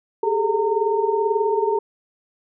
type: tone cluster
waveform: sine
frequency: 398.2 / 420.3 / 438.8 / 916 Hz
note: G4 / G#4 / A4 / A#5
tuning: +27 / +21 / -5 / -31 cents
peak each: -23 dBFS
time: 0.23-1.79 s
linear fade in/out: 5 ms
effects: none